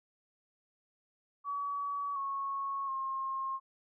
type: tone with pitch steps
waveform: sine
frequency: 1136 / 1100 / 1070 Hz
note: C#6 / C#6 / C6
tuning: +42 / -14 / +38 cents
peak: -33 dBFS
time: 1.44-3.6 s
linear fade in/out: 50 ms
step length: 720 ms
effects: none